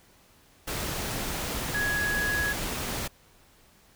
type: tone in noise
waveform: sine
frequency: 1671 Hz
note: G#6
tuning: 10 cents sharp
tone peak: -26 dBFS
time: 1.74-2.53 s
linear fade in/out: 10 ms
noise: pink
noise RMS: -32 dBFS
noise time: 0.67-3.08 s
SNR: +3 dB
effects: pink hiss -59 dBFS RMS until 3.95 s